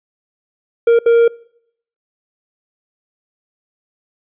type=tone bursts at uneven times; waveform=triangle; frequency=466.2 Hz; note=A#4; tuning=in tune; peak=-5 dBFS; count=2; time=0.87-0.99 / 1.06-1.28 s; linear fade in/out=5 ms; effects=noise-tail reverb RT60 0.7 s tail -24 dB re dry + resampled to 8000 Hz